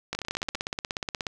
two click trains, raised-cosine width 0.2 ms, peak -12 / -15 dBFS, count 20 / 7, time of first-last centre 0.13-1.268 / 0.15-0.553 s, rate 16.7 / 14.9 Hz, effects none

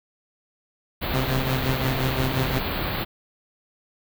pink band-stop noise, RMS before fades -27 dBFS, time 1.01-3.05 s, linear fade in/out 20 ms, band 4500 to 13000 Hz, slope 96 dB/octave
sawtooth tone with tremolo, 130.81 Hz, C3, in tune, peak -17 dBFS, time 1.13-2.6 s, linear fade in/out 20 ms, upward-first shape sine, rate 5.7 Hz, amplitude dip 65%
effects none

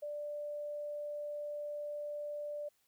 sine tone, 589 Hz, D5, 5 cents sharp, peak -38 dBFS, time 0.02-2.69 s, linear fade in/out 10 ms, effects white hiss -75 dBFS RMS until 2.87 s

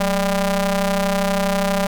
sawtooth ring-modulated tone, 202.1 Hz, G#3, 47 cents flat, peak -10 dBFS, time 0-1.87 s, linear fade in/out 5 ms, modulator 388 Hz, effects none

